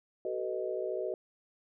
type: chord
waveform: sine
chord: B dominant seventh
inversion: second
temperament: equal with one note detuned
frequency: 379.1 / 440 / 493.9 / 622.3 Hz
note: F#4 / A4 / B4 / D#5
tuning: +42 / 0 / 0 / 0 cents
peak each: -36 / -40 / -38 / -37 dBFS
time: 0.25-1.14 s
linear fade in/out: 2 ms
effects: none